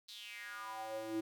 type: tone with high-pass filter sweep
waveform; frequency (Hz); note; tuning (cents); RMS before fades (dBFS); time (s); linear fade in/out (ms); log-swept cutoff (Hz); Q
square; 110.4; A2; +6; -44; 0.08-1.21; 10; 4200 to 300; 5.4
effects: none